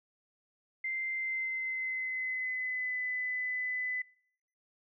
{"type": "tone with pitch glide", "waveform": "sine", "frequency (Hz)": [2085, 2005], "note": ["C7", "B6"], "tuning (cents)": [-7, 26], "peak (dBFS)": -32, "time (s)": [0.84, 4.02], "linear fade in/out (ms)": 5, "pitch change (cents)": -67, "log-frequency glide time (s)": [1.14, 2.97], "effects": ["noise-tail reverb RT60 0.7 s tail -24 dB re dry"]}